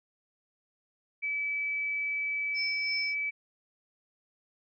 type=tone; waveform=sine; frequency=2299 Hz; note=D7; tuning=37 cents flat; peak=-29 dBFS; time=1.22-3.31 s; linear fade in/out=20 ms
type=tone with tremolo; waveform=sine; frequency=5274 Hz; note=E8; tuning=in tune; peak=-32 dBFS; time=2.54-3.15 s; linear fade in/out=50 ms; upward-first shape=sine; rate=3 Hz; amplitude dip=55%
effects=none